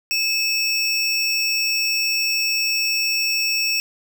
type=tone pair together; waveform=square; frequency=2600 / 5489 Hz; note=E7 / F8; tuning=-24 / -31 cents; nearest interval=octave + minor second; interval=1293 cents; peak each=-22 dBFS; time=0.11-3.8 s; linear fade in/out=0 ms; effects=none